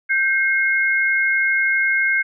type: tone pair together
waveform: sine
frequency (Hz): 1568 / 2155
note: G6 / C#7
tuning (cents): 0 / -49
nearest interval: tritone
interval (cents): 551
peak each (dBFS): -18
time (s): 0.09-2.23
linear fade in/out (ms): 20
effects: none